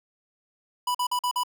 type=tone bursts; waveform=square; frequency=987.8 Hz; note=B5; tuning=in tune; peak=-24 dBFS; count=5; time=0.87-1.435 s; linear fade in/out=5 ms; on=77 ms; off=45 ms; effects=none